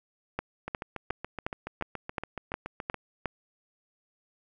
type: two click trains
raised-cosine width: 0.5 ms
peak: -15 / -20 dBFS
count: 9 / 17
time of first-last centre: 0.39-3.257 / 0.68-2.943 s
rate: 2.79 / 7.07 Hz
effects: none